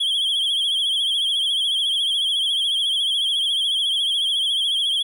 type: tone with vibrato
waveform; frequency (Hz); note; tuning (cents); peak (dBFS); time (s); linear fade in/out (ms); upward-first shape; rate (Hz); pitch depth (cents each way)
triangle; 3254; G#7; -36; -17; 0-5.03; 10; triangle; 14; 97
effects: none